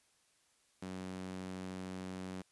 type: tone with high-pass filter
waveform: sawtooth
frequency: 93 Hz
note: F#2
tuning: 9 cents sharp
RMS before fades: -44 dBFS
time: 0.82-2.42 s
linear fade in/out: 5 ms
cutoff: 190 Hz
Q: 1.7
effects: white hiss -72 dBFS RMS until 2.51 s + resampled to 24000 Hz